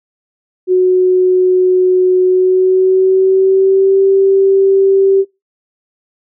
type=tone with pitch glide; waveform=sine; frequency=367.9 to 388.7 Hz; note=F#4 to G4; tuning=-10 to -15 cents; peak=-6 dBFS; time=0.67-5.25 s; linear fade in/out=50 ms; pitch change=+95 cents; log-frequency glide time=2.23-4.01 s; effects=noise-tail reverb RT60 0.2 s tail -20 dB re dry